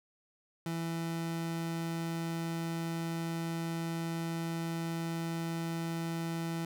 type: tone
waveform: 30% pulse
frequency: 165.9 Hz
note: E3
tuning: 11 cents sharp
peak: -31 dBFS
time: 0.66-6.65 s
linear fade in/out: 2 ms
effects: none